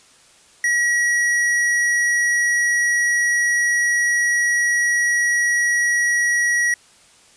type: tone with hard clipping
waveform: sine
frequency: 1916 Hz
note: A#6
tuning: 47 cents sharp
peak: -17 dBFS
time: 0.64-6.74 s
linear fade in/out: 2 ms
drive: 15 dB
effects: white hiss -51 dBFS RMS until 7.36 s + resampled to 22050 Hz